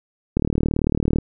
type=click train; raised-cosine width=3 ms; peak=-6 dBFS; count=32; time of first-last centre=0.37-1.186 s; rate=38 Hz; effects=none